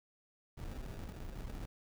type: noise with sample-and-hold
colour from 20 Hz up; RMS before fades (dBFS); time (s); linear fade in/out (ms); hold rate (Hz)
brown; -44; 0.57-1.66; 10; 1050
effects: none